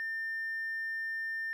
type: tone with hard clipping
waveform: triangle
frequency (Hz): 1800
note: A6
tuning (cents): +39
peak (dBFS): -33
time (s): 0-1.53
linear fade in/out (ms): 0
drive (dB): 2
effects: none